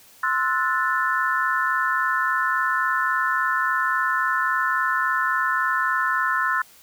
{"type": "chord", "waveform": "sine", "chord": "F# half-diminished seventh", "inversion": "second", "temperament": "equal with one note detuned", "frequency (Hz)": [1046.5, 1318.5, 1462.1, 1760], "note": ["C6", "E6", "F#6", "A6"], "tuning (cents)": [0, 0, -21, 0], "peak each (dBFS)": -25, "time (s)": [0.23, 6.62], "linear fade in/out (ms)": 5, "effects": ["white hiss -51 dBFS RMS until 6.82 s"]}